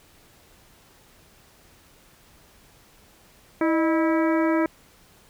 harmonic tone with a mistuned harmonic, 325.2 Hz, E4, 23 cents flat, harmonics 1 / 2 / 3 / 4 / 5 / 6 / 7, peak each -20 / -26 / -30 / -32 / -34 / -36 / -37 dBFS, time 3.61-4.66 s, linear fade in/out 2 ms, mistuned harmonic 2, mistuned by -88 cents, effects pink hiss -55 dBFS RMS until 5.29 s

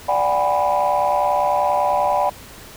sine chord, G# half-diminished seventh, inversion second, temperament equal with one note detuned, 587.3 / 740 / 810.2 / 987.8 Hz, D5 / F#5 / G#5 / B5, 0 / 0 / -43 / 0 cents, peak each -20 dBFS, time 0.08-2.3 s, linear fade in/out 10 ms, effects tanh soft clip ceiling -9 dBFS + pink hiss -40 dBFS RMS until 2.76 s

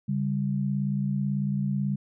sine tone pair together, 140.4 / 198.56 Hz, C#3 / G3, +22 / +22 cents, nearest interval tritone, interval 600 cents, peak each -27 dBFS, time 0.08-1.96 s, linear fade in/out 10 ms, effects none

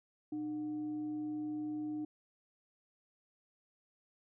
sine tone with frequency modulation, 303.1 Hz, D#4, 45 cents flat, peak -36 dBFS, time 0.32-2.05 s, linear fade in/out 5 ms, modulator 425 Hz, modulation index 0.2, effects none

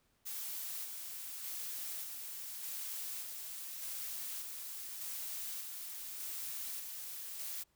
blue noise with tremolo, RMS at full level -42 dBFS, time 0.25-7.64 s, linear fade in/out 20 ms, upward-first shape square, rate 0.84 Hz, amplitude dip 30%, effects pink hiss -75 dBFS RMS until 7.75 s

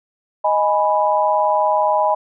sine chord, G# minor, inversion second, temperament equal, 622.3 / 830.6 / 987.8 Hz, D#5 / G#5 / B5, 0 / 0 / 0 cents, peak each -18 dBFS, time 0.44-2.15 s, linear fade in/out 10 ms, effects none

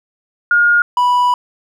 sine / triangle tone pair in turn, 1425 / 983.9 Hz, F6 / B5, +34 / -7 cents, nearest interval tritone, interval 641 cents, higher first, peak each -8 / -8 dBFS, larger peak neither, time 0.51-0.82 / 0.97-1.34 s, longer second, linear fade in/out 2 ms, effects none

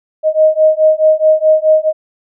sine beating tone pair, 622.3 / 627 Hz, D#5 / D#5, 0 / +13 cents, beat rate 4.7 Hz, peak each -10 dBFS, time 0.23-1.93 s, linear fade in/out 50 ms, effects none

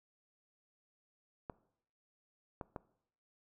clicks, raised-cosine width 1 ms, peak -27 dBFS, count 3, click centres 1.498 / 2.612 / 2.762 s, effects noise-tail reverb RT60 0.7 s tail -20 dB re dry

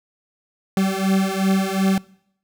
40% pulse beating tone pair, 191 / 193.7 Hz, G3 / G3, -45 / -20 cents, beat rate 2.7 Hz, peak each -20 / -20 dBFS, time 0.77-1.98 s, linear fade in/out 2 ms, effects noise-tail reverb RT60 0.7 s tail -22 dB re dry

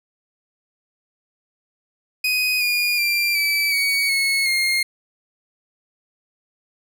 30% pulse tone with pitch steps, 2500 / 2434 / 2371 / 2308 / 2248 / 2189 / 2132 Hz, D#7 / D#7 / D7 / D7 / C#7 / C#7 / C7, +8 / -39 / +16 / -31 / +24 / -22 / +32 cents, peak -15 dBFS, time 2.24-4.83 s, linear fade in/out 5 ms, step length 370 ms, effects none

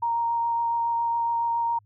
sine tone with vibrato, 932.3 Hz, A#5, in tune, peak -22 dBFS, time 0.02-1.79 s, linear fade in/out 10 ms, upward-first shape triangle, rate 7.2 Hz, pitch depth 11 cents each way, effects added 103 Hz sine -57 dBFS peak until 1.85 s

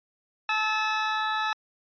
20% pulse tone pair together, 866.5 / 1300 Hz, A5 / E6, -27 / -24 cents, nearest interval perfect fifth, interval 703 cents, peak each -22 dBFS, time 0.49-1.53 s, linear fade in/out 2 ms, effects resampled to 11025 Hz

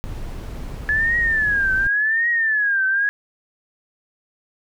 brown noise, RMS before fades -30 dBFS, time 0.04-1.87 s, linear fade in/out 0 ms
sine tone with vibrato, 1707 Hz, G#6, 47 cents sharp, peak -16 dBFS, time 0.89-3.09 s, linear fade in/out 0 ms, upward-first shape triangle, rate 0.89 Hz, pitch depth 190 cents each way
effects none

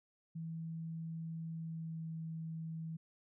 sine tone with pitch glide, 163.2 to 161.79 Hz, E3 to E3, -17 to -32 cents, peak -40 dBFS, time 0.35-2.97 s, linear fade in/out 10 ms, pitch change -15 cents, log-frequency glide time 1.53-2.09 s, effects none

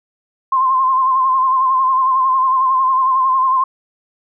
sine tone with vibrato, 1048 Hz, C6, 2 cents sharp, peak -11 dBFS, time 0.52-3.64 s, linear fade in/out 5 ms, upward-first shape sine, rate 11 Hz, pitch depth 46 cents each way, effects none

